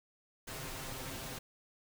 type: noise with comb filter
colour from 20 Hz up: pink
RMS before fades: -43 dBFS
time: 0.47-1.39 s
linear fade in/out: 10 ms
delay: 7.6 ms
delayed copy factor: +0.65
effects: none